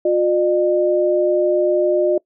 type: tone pair together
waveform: sine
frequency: 357.7 / 605.1 Hz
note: F4 / D#5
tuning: +41 / -48 cents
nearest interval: major sixth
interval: 911 cents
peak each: -16 dBFS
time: 0.05-2.18 s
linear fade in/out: 5 ms
effects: noise-tail reverb RT60 0.1 s tail -23 dB re dry

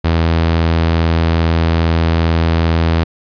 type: tone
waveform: sawtooth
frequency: 82.4 Hz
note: E2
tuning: in tune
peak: -7 dBFS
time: 0.04-3.04 s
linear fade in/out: 10 ms
effects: resampled to 11025 Hz

